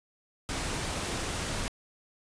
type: noise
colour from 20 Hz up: pink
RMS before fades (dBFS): -33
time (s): 0.49-1.68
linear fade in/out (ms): 0
effects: resampled to 22050 Hz